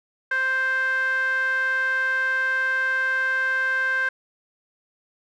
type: tone with band-pass filter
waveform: sawtooth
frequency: 523.3 Hz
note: C5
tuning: in tune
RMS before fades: -23 dBFS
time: 0.31-4.09 s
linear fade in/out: 5 ms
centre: 1600 Hz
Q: 7.7
effects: none